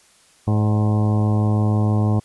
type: harmonic tone with a mistuned harmonic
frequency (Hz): 106.3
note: G#2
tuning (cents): +41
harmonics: 1 / 2 / 3 / 4 / 5 / 6 / 7 / 8 / 9 / 10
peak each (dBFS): -16 / -22 / -28 / -32 / -34 / -35 / -33 / -37 / -39 / -37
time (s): 0.47-2.2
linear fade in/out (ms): 10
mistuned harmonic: 6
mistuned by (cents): -42
effects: white hiss -54 dBFS RMS until 2.24 s + resampled to 24000 Hz